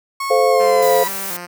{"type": "tone with pitch glide", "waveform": "35% pulse", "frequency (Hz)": [1098, 978.2], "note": ["C#6", "B5"], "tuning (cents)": [-17, -17], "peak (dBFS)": -19, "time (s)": [0.2, 1.08], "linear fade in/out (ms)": 5, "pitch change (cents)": -200, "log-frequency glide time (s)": [0.49, 0.95]}
{"type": "chord", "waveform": "sine", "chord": "F major", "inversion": "first", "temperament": "equal with one note detuned", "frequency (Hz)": [434.9, 523.3, 698.5], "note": ["A4", "C5", "F5"], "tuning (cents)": [-20, 0, 0], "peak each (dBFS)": [-17, -14, -17], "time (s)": [0.3, 1.04], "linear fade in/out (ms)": 10}
{"type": "tone with vibrato", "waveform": "5% pulse", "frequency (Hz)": 185, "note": "F#3", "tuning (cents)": 0, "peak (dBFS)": -18, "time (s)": [0.59, 1.47], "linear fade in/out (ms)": 20, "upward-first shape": "square", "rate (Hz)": 2.1, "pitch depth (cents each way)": 86}
{"type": "noise", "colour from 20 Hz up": "blue", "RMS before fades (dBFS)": -26, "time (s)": [0.82, 1.37], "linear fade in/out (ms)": 5}
{"effects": []}